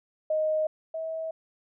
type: tone pair in turn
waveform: sine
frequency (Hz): 622.3 / 644.9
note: D#5 / E5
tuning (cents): 0 / -38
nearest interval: minor second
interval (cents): 62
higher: second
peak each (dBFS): -23 / -30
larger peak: first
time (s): 0.3-0.67 / 0.94-1.31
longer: neither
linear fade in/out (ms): 5
effects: none